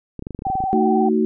clicks, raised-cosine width 3 ms, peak -17 dBFS, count 12, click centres 0.193 / 0.224 / 0.269 / 0.307 / 0.348 / 0.391 / 0.421 / 0.468 / 0.501 / 0.554 / 0.604 / 0.639 s
sine tone with vibrato, 766 Hz, G5, 40 cents flat, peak -19 dBFS, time 0.45-1.09 s, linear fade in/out 5 ms, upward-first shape sine, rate 20 Hz, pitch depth 51 cents each way
sine chord, D# diminished, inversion second, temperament just, 224 / 311.1 / 373.4 Hz, A3 / D#4 / F#4, +31 / 0 / +16 cents, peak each -18 / -22 / -19 dBFS, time 0.73-1.25 s, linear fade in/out 0 ms
effects none

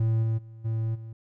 triangle tone with level steps, 112.2 Hz, A2, 34 cents sharp, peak -19 / -21 / -40 / -23 / -35 dBFS, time 0-1.13 s, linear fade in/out 5 ms, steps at 0.22 / 0.37 / 0.64 / 0.94 s, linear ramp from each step 20 ms, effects none

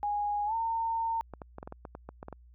sine tone with pitch glide, 825 to 910.1 Hz, G#5 to A#5, -12 to -42 cents, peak -28 dBFS, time 0.03-1.21 s, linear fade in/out 0 ms, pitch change +170 cents, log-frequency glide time 0.46-0.54 s
clicks, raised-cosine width 1 ms, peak -27 dBFS, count 12, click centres 1.337 / 1.418 / 1.584 / 1.629 / 1.675 / 1.724 / 1.852 / 1.951 / 2.09 / 2.229 / 2.284 / 2.327 s
effects added 60 Hz sine -53 dBFS peak until 2.54 s

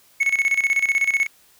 triangle tone with tremolo, 2202 Hz, C#7, 12 cents flat, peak -13 dBFS, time 0.2-1.27 s, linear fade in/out 10 ms, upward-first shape square, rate 16 Hz, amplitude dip 75%, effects white hiss -55 dBFS RMS until 1.59 s

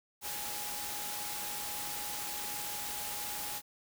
sine tone in noise, 830.6 Hz, G#5, in tune, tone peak -46 dBFS, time 0.21-3.62 s, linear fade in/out 50 ms, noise white, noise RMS -39 dBFS, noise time 0.21-3.62 s, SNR -10 dB, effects none

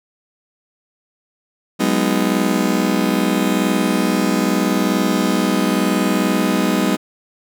35% pulse chord, G# minor seventh, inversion third, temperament just, 186.89 / 207.7 / 249.2 / 311.5 Hz, F#3 / G#3 / B3 / D#4, +18 / 0 / +16 / +2 cents, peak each -19 dBFS, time 1.79-6.97 s, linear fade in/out 20 ms, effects none

